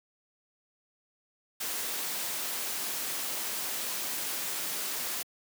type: noise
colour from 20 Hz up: white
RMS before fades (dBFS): -34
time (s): 1.6-5.23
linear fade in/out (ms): 10
effects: high-pass 200 Hz 12 dB/octave